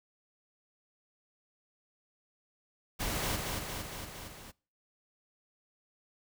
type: noise with echo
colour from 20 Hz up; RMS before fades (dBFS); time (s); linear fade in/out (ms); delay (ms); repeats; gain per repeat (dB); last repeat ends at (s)
pink; -34; 2.99-3.37; 20; 230; 5; -3; 4.52
effects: noise-tail reverb RT60 0.4 s tail -25 dB re dry